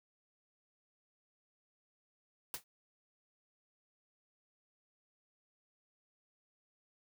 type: noise with exponential decay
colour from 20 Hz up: white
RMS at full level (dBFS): -36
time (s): 2.54-2.64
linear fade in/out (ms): 1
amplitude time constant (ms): 20
effects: none